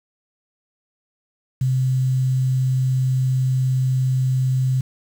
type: tone with quantisation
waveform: sine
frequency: 129.8 Hz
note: C3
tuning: 13 cents flat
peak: -16 dBFS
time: 1.61-4.81 s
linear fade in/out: 5 ms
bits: 7
effects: none